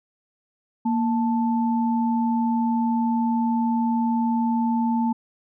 sine tone pair together, 233.3 / 880 Hz, A#3 / A5, +2 / 0 cents, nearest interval octave + major seventh, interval 2298 cents, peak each -20 / -26 dBFS, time 0.85-5.13 s, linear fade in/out 10 ms, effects none

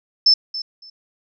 sine tone with echo, 5274 Hz, E8, in tune, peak -9 dBFS, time 0.26-0.34 s, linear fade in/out 5 ms, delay 280 ms, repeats 2, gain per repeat -15 dB, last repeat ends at 0.9 s, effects none

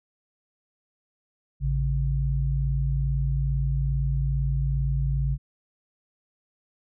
sine tone pair together, 55.24 / 137.6 Hz, A1 / C#3, +8 / -12 cents, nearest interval octave + major third, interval 1580 cents, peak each -24 / -25 dBFS, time 1.6-5.38 s, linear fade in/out 50 ms, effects none

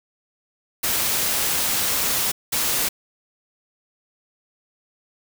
white noise bursts at uneven times, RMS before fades -22 dBFS, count 2, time 0.83-2.32 / 2.52-2.89 s, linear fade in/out 10 ms, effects none

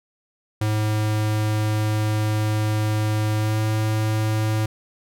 square tone with pitch glide, 107.3 to 108.67 Hz, A2 to A2, -43 to -21 cents, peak -20 dBFS, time 0.61-4.66 s, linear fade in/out 5 ms, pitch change +22 cents, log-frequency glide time 3.37-3.6 s, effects none

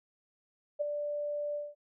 sine tone with ADSR envelope, 587.3 Hz, D5, in tune, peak -26 dBFS, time 0.79-1.75 s, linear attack 22 ms, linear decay 13 ms, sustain -6 dB, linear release 200 ms, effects none

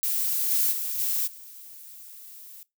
violet noise with level steps, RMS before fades -26 / -23 / -30 / -26 / -45 dBFS, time 0.03-2.63 s, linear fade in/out 0 ms, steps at 0.5 / 0.71 / 0.98 / 1.26 s, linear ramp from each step 20 ms, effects noise-tail reverb RT60 0.2 s tail -21 dB re dry

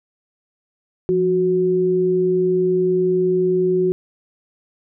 sine tone pair together, 173.67 / 368 Hz, F3 / F#4, -9 / -9 cents, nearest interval octave + minor second, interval 1300 cents, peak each -23 / -15 dBFS, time 1.09-3.92 s, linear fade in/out 0 ms, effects none

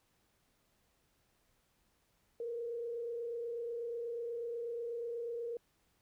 sine tone with frequency modulation, 469.5 Hz, A#4, 12 cents sharp, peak -37 dBFS, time 2.4-5.57 s, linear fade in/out 2 ms, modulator 28.2 Hz, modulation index 0.46, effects pink hiss -75 dBFS RMS until 6.01 s

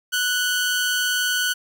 sawtooth tone pair together, 1480 / 3139 Hz, F#6 / G7, 0 / +2 cents, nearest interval octave + minor second, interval 1302 cents, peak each -17 / -24 dBFS, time 0.12-1.54 s, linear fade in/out 20 ms, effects none

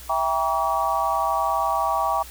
sine chord, E diminished seventh, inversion none, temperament just, 659.3 / 791.1 / 949.3 / 1139.2 Hz, E5 / G5 / Bb5 / Db6, 0 / +16 / +31 / +47 cents, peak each -27 / -25 / -26 / -24 dBFS, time 0.09-2.23 s, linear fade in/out 10 ms, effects added 60 Hz sine -42 dBFS peak until 2.3 s + white hiss -43 dBFS RMS until 2.3 s

